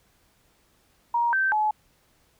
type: tone with pitch steps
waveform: sine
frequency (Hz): 944 / 1554 / 854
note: A#5 / G6 / G#5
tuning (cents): +22 / -16 / +48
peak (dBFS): -20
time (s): 1.14-1.71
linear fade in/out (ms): 5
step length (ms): 190
effects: pink hiss -64 dBFS RMS until 2.39 s